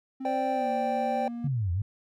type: tone with pitch glide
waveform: triangle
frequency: 263.8 to 236.4 Hz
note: C4 to A#3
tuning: +14 to +24 cents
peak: -31 dBFS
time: 0.2-1.48 s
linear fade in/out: 10 ms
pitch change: -190 cents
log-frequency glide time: 0.54-0.7 s
type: chord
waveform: triangle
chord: C suspended second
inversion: none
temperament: equal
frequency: 523.3 / 587.3 / 784 Hz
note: C5 / D5 / G5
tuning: 0 / 0 / 0 cents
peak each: -31 / -30 / -26 dBFS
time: 0.25-1.28 s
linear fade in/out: 2 ms
type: linear two-way sweep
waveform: sine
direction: down then up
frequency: 150 to 83.1 to 108.3 Hz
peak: -25 dBFS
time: 1.44-1.82 s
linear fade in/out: 5 ms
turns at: 1.72 s
effects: none